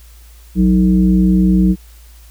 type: tone with frequency modulation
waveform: sine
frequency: 185 Hz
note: F#3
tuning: in tune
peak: -8 dBFS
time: 0.55-1.76 s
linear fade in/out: 50 ms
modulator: 130 Hz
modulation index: 0.78
effects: added 57 Hz sine -38 dBFS peak until 2.3 s + white hiss -48 dBFS RMS until 2.3 s